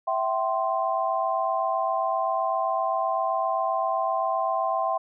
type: chord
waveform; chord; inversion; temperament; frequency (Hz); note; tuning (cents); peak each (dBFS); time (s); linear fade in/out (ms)
sine; C major; first; equal with one note detuned; 659.3 / 767 / 1046.5; E5 / G5 / C6; 0 / -38 / 0; -27; 0.07-4.98; 10
effects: none